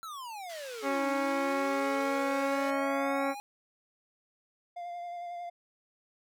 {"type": "exponential two-way sweep", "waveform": "square", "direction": "down then up", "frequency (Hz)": [1364, 293.7, 829], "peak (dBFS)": -40, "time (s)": [0.03, 3.4], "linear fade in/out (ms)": 0, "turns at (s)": 1.08}
{"type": "band-pass noise", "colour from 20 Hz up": "white", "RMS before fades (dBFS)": -49, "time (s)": [0.49, 2.71], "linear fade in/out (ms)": 10, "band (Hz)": [1200, 5100], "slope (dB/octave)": 12}
{"type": "harmonic tone", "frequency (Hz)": 275.8, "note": "C#4", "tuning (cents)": -9, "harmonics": [1, 2, 3, 4, 5, 6, 7, 8, 9], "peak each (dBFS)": [-33, -32, -36, -37, -39, -45, -45, -41, -49], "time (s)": [0.82, 3.35], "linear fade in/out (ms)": 50}
{"type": "tone with vibrato", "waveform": "triangle", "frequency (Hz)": 698.5, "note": "F5", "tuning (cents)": 0, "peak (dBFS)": -35, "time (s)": [4.76, 5.5], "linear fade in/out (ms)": 10, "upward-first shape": "sine", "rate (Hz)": 11, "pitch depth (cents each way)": 19}
{"effects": []}